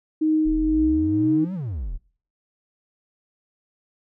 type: tone with tremolo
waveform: sine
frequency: 312 Hz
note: D#4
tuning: 5 cents sharp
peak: -16 dBFS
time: 0.21-1.45 s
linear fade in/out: 10 ms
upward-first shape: triangle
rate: 2 Hz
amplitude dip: 35%
type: exponential two-way sweep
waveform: triangle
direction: up then down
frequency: 32.7 to 196 to 32.7 Hz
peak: -24 dBFS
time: 0.45-1.98 s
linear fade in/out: 20 ms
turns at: 1.54 s
effects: noise-tail reverb RT60 0.5 s tail -24 dB re dry